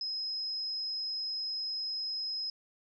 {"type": "tone", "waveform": "sine", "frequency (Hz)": 5110, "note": "D#8", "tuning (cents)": 45, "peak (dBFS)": -33, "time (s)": [0.01, 2.5], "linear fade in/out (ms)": 2, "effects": []}